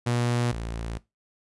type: tone pair in turn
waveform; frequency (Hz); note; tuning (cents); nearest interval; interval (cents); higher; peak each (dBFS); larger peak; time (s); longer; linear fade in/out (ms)
sawtooth; 120.5 / 56.67; B2 / A#1; -42 / -48; octave + minor second; 1306; first; -19 / -27; first; 0.06-0.52 / 0.52-0.98; neither; 10
effects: noise-tail reverb RT60 0.2 s tail -18 dB re dry + resampled to 24000 Hz